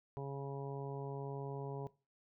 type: harmonic tone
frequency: 138.59 Hz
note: C#3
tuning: in tune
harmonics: 1 / 2 / 3 / 4 / 5 / 6 / 7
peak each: -42 / -53 / -45 / -53 / -53 / -54 / -52 dBFS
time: 0.17-1.87 s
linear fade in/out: 0 ms
effects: noise-tail reverb RT60 0.3 s tail -19 dB re dry